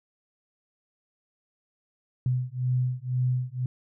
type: beating tone pair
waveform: sine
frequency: 125.3 / 127.3 Hz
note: B2 / C3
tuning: +25 / -47 cents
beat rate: 2 Hz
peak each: -27 dBFS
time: 2.26-3.66 s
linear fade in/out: 2 ms
effects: none